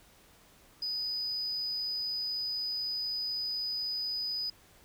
sine tone, 4978 Hz, D#8, in tune, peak -30 dBFS, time 0.82-4.5 s, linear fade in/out 5 ms, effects tanh soft clip ceiling -29 dBFS + pink hiss -60 dBFS RMS until 4.84 s

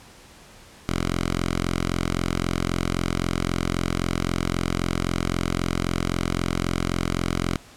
5% pulse tone with notch filter, 43.8 Hz, F1, 6 cents sharp, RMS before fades -25 dBFS, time 0.89-7.56 s, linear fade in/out 0 ms, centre 490 Hz, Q 1.6, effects pink hiss -48 dBFS RMS until 7.76 s + low-pass 10000 Hz 12 dB/octave

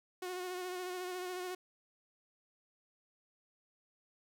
sawtooth tone with vibrato, 363.8 Hz, F#4, 29 cents flat, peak -35 dBFS, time 0.22-1.55 s, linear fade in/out 5 ms, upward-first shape sine, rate 14 Hz, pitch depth 30 cents each way, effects 12-bit

